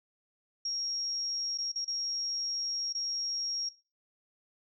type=tone with dropouts; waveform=sine; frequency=5588 Hz; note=F8; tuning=in tune; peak=-31 dBFS; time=0.65-3.69 s; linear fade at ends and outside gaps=5 ms; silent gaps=1.576-1.584 / 1.719-1.757 / 1.847-1.877 / 2.927-2.948 s; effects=noise-tail reverb RT60 0.3 s tail -18 dB re dry